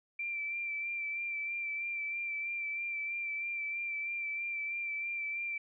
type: tone with vibrato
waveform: sine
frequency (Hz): 2349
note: D7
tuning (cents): 0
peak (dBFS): -34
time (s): 0.19-5.58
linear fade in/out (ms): 5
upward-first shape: sine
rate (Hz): 3.1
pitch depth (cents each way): 26
effects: none